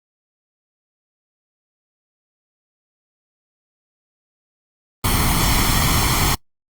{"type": "noise with comb filter", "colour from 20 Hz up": "pink", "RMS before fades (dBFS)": -17, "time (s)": [5.04, 6.35], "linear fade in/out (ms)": 5, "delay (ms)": 0.93, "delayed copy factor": 0.65, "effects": ["noise-tail reverb RT60 0.1 s tail -26 dB re dry", "Opus 32 kbps"]}